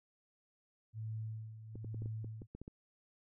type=tone with tremolo; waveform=sine; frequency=110 Hz; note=A2; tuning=in tune; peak=-38 dBFS; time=0.93-2.47 s; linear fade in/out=50 ms; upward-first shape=sine; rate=1.1 Hz; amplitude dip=70%
type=clicks; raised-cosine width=3 ms; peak=-34 dBFS; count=10; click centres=1.756 / 1.846 / 1.945 / 2.021 / 2.059 / 2.245 / 2.419 / 2.55 / 2.616 / 2.679 s
effects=none